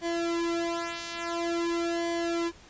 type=tone with flanger; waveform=sawtooth; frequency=338.7 Hz; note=E4; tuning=47 cents sharp; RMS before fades=-30 dBFS; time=0.01-2.52 s; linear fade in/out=50 ms; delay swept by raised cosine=0.76 to 2.86 ms; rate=0.48 Hz; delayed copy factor=-0.95; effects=pink hiss -53 dBFS RMS until 2.69 s + resampled to 16000 Hz